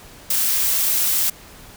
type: noise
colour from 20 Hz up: blue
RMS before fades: -19 dBFS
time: 0.3-1.3 s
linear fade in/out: 5 ms
effects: pink hiss -43 dBFS RMS until 1.76 s